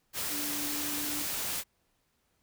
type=tone in noise; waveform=sine; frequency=293.7 Hz; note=D4; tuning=in tune; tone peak=-39 dBFS; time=0.29-1.26 s; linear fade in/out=50 ms; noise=white; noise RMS=-34 dBFS; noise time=0.13-1.64 s; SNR=-8 dB; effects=pink hiss -74 dBFS RMS until 2.42 s